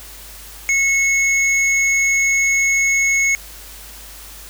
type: tone pair together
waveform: sine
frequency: 2190 / 6578 Hz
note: C#7 / G#8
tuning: -22 / -18 cents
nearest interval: octave + perfect fifth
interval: 1904 cents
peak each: -14 / -20 dBFS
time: 0.69-3.35 s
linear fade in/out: 0 ms
effects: added 51 Hz sine -40 dBFS peak until 4.49 s + white hiss -38 dBFS RMS until 4.49 s